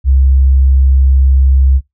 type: tone with vibrato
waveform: sine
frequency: 66.7 Hz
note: C2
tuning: 34 cents sharp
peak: -5 dBFS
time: 0.04-1.81 s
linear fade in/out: 50 ms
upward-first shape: triangle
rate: 19 Hz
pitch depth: 8 cents each way
effects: noise-tail reverb RT60 0.2 s tail -23 dB re dry